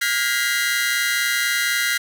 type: tone cluster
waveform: sawtooth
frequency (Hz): 1417 / 1626 / 1926 / 2050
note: F6 / G#6 / B6 / C7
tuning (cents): +25 / -37 / -44 / -36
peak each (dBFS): -21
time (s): 0.01-1.98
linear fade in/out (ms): 10
effects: none